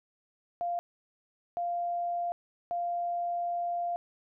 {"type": "tone bursts at uneven times", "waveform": "sine", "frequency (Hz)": 696, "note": "F5", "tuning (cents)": -6, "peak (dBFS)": -29, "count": 3, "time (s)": [[0.61, 0.79], [1.57, 2.32], [2.71, 3.96]], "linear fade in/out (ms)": 0, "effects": []}